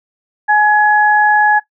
sine tone pair together, 842 / 1684 Hz, G#5 / G#6, +24 / +24 cents, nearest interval octave, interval 1200 cents, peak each -10 dBFS, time 0.48-1.6 s, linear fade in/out 20 ms, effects noise-tail reverb RT60 0.1 s tail -17 dB re dry

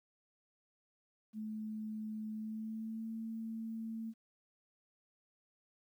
sine tone with pitch glide, 216.2 to 224.3 Hz, A3 to A3, -30 to +34 cents, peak -39 dBFS, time 1.33-4.14 s, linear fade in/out 50 ms, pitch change +64 cents, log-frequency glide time 2.32-3.1 s, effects 12-bit

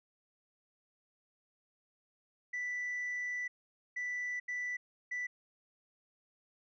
sine tone bursts at uneven times, 1975.5 Hz, B6, in tune, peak -33 dBFS, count 4, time 2.53-3.48 / 3.96-4.4 / 4.48-4.77 / 5.11-5.27 s, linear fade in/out 10 ms, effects tanh soft clip ceiling -33 dBFS

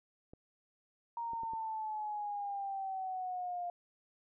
clicks, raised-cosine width 2 ms, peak -38 dBFS, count 4, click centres 0.335 / 1.334 / 1.434 / 1.535 s
sine exponential sweep, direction down, 938 to 700 Hz, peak -36 dBFS, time 1.17-3.7 s, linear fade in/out 2 ms
effects none

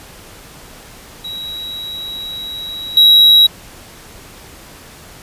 triangle tone with level steps, 3864 Hz, B7, 39 cents flat, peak -22 / -3 dBFS, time 1.24-3.47 s, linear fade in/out 10 ms, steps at 2.97 s, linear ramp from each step 2 ms, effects pink hiss -38 dBFS RMS until 5.22 s + resampled to 32000 Hz

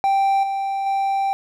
triangle tone with level steps, 784 Hz, G5, in tune, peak -13 / -19 / -16 dBFS, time 0.04-1.33 s, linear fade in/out 0 ms, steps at 0.43 / 0.86 s, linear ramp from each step 5 ms, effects none

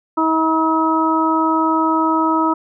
harmonic tone, 320.1 Hz, D#4, 49 cents sharp, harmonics 1 / 2 / 3 / 4, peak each -17 / -25 / -18 / -19 dBFS, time 0.17-2.54 s, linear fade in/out 10 ms, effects none

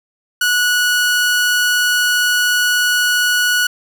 sawtooth tone, 1467 Hz, F#6, 15 cents flat, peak -9 dBFS, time 0.41-3.67 s, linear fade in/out 5 ms, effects none

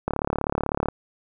click train, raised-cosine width 1 ms, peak -9 dBFS, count 30, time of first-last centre 0.08-0.886 s, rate 36 Hz, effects none

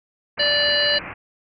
white low-pass noise, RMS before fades -34 dBFS, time 0.37-1.14 s, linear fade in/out 10 ms, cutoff 2600 Hz, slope 96 dB/octave
harmonic tone, 585 Hz, D5, 7 cents flat, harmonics 1 / 3 / 5 / 7 / 8, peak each -24 / -22 / -22 / -22 / -26 dBFS, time 0.39-0.99 s, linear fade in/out 10 ms
effects none

